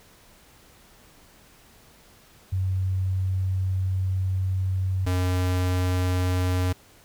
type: tone pair in turn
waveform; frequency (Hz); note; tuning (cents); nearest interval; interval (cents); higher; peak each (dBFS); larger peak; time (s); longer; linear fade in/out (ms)
sine / square; 94 / 90.96; F#2 / F#2; +28 / -29; minor second; 57; first; -22; neither; 2.52-5.06 / 5.06-6.73; first; 10
effects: pink hiss -54 dBFS RMS until 7.04 s